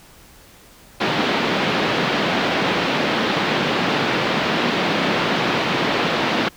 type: band-pass noise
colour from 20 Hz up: pink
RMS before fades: -20 dBFS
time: 1-6.49 s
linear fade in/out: 10 ms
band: 160 to 3900 Hz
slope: 24 dB/octave
effects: pink hiss -47 dBFS RMS until 6.56 s